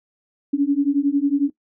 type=beating tone pair; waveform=sine; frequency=277.2 / 288.2 Hz; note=C#4 / D4; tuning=0 / -33 cents; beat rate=11 Hz; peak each=-19 / -18 dBFS; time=0.53-1.5 s; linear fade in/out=10 ms; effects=noise-tail reverb RT60 0.1 s tail -19 dB re dry